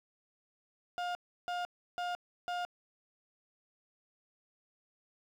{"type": "tone bursts", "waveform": "35% pulse", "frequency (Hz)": 709, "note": "F5", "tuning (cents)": 26, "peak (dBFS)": -32, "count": 4, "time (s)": [0.98, 2.65], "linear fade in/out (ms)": 0, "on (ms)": 170, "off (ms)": 330, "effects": ["low-pass 4000 Hz 12 dB/octave", "10-bit"]}